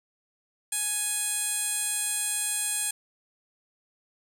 15% pulse tone with band-pass filter, 833 Hz, G#5, 5 cents sharp, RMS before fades -29 dBFS, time 0.72-2.91 s, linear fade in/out 5 ms, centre 9400 Hz, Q 2.4, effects none

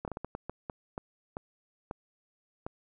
slowing click train, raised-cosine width 1 ms, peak -22 dBFS, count 12, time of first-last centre 0.05-2.665 s, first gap 28 ms, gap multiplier 1.39, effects none

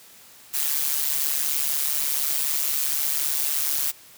blue noise with amplitude modulation, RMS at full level -21 dBFS, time 0.53-3.92 s, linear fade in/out 20 ms, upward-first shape sine, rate 144 Hz, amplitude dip 75%, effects white hiss -49 dBFS RMS until 4.17 s + high-pass 60 Hz 12 dB/octave

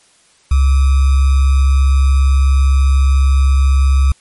sine tone with sample-and-hold, 67.9 Hz, C#2, 35 cents flat, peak -7 dBFS, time 0.51-4.12 s, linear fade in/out 5 ms, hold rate 1225 Hz, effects white hiss -51 dBFS RMS until 4.2 s + MP3 48 kbps

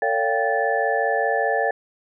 sine tone cluster, 450.8 / 566 / 699 / 784 / 1744 Hz, A4 / C#5 / F5 / G5 / A6, +42 / +36 / +1 / 0 / -16 cents, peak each -25 dBFS, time 0.02-1.71 s, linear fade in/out 2 ms, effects none

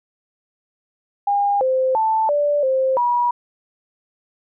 sine tone with pitch steps, 809 / 520 / 882 / 584 / 526 / 966 Hz, G#5 / C5 / A5 / D5 / C5 / B5, -46 / -11 / +4 / -10 / +9 / -39 cents, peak -15 dBFS, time 1.27-3.31 s, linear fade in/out 5 ms, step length 340 ms, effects none

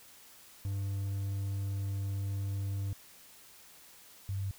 triangle / sine tone pair in turn, 98.7 / 97.74 Hz, G2 / G2, +12 / -5 cents, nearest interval unison, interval 17 cents, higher first, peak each -30 / -32 dBFS, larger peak first, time 0.65-2.93 / 4.29-4.51 s, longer first, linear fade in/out 0 ms, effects white hiss -56 dBFS RMS until 4.58 s

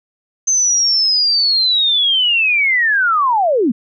sine linear sweep, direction down, 6272 to 204.3 Hz, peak -11 dBFS, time 0.47-3.72 s, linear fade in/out 10 ms, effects none

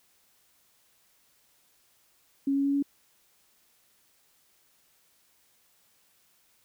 sine tone with pitch steps, 276 / 277.9 / 279.9 / 281.8 Hz, C#4 / C#4 / C#4 / C#4, -7 / +4 / +17 / +29 cents, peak -23 dBFS, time 2.47-2.826 s, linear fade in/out 5 ms, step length 89 ms, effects white hiss -66 dBFS RMS until 6.64 s

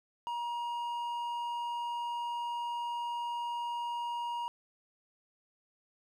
triangle tone with hard clipping, 950 Hz, A#5, 33 cents sharp, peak -35 dBFS, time 0.27-4.48 s, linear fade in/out 0 ms, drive 9 dB, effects none

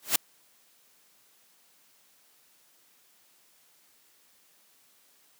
white noise with exponential growth, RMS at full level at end -18 dBFS, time 0.02-0.16 s, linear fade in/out 5 ms, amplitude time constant 29 ms, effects white hiss -63 dBFS RMS until 5.39 s + high-pass 150 Hz 12 dB/octave

